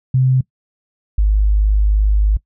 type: tone pair in turn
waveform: sine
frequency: 129.8 / 51.51 Hz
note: C3 / G#1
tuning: -13 / -13 cents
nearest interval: octave + major third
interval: 1600 cents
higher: first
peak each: -10 dBFS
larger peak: neither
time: 0.14-0.41 / 1.18-2.37 s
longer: second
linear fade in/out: 5 ms
effects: noise-tail reverb RT60 0.1 s tail -21 dB re dry